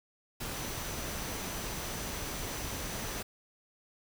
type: tone in noise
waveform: sine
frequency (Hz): 6000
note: F#8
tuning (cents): +23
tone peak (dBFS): -48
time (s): 0.54-3.2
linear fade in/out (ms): 10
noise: pink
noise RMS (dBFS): -38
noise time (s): 0.4-3.23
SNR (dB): -13
effects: none